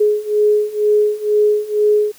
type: beating tone pair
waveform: sine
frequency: 419.1 / 421.2 Hz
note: G#4 / G#4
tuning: +16 / +24 cents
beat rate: 2.1 Hz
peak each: -16 / -14 dBFS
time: 0-2.12 s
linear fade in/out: 10 ms
effects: white hiss -46 dBFS RMS until 2.18 s